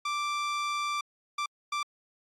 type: tone bursts at uneven times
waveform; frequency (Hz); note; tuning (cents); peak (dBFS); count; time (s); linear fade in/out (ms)
sawtooth; 1174.7; D6; 0; -25; 3; 0.05-1.01 / 1.38-1.46 / 1.72-1.83; 5
effects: low-pass 6000 Hz 12 dB/octave + AAC 64 kbps